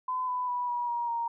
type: tone with pitch steps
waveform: sine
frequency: 1015 / 998.1 / 981.6 / 965.3 / 949.2 / 933.5 Hz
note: B5 / B5 / B5 / B5 / A#5 / A#5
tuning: +47 / +18 / -11 / -40 / +31 / +2 cents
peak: -28 dBFS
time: 0.08-1.28 s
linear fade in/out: 5 ms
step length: 200 ms
effects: none